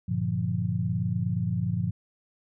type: chord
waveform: sine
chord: G minor seventh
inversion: none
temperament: equal with one note detuned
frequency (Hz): 98 / 117.28 / 146.83 / 174.61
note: G2 / Bb2 / D3 / F3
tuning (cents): 0 / +11 / 0 / 0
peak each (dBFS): -31 / -29 / -34 / -29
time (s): 0.08-1.91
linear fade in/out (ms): 10
effects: none